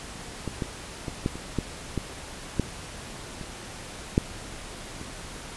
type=clicks; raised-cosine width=3 ms; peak=-17 / -15 / -18 / -11 / -22 / -12 / -13 / -9 / -24 / -6 / -25 dBFS; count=11; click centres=0.477 / 0.622 / 1.082 / 1.261 / 1.356 / 1.587 / 1.977 / 2.597 / 3.412 / 4.179 / 5.014 s; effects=pink hiss -40 dBFS RMS until 5.56 s + resampled to 24000 Hz